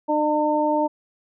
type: harmonic tone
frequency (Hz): 301.8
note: D4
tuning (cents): +47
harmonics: 1 / 2 / 3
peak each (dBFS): -23 / -22 / -22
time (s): 0.08-0.88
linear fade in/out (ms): 20
effects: none